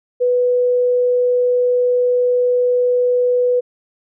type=tone; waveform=sine; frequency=493.9 Hz; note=B4; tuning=in tune; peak=-12 dBFS; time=0.2-3.61 s; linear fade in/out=20 ms; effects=none